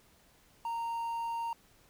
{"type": "tone with quantisation", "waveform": "triangle", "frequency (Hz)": 926, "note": "A#5", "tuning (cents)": -12, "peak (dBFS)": -31, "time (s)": [0.65, 1.53], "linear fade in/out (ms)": 2, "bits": 10, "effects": ["pink hiss -64 dBFS RMS until 1.89 s"]}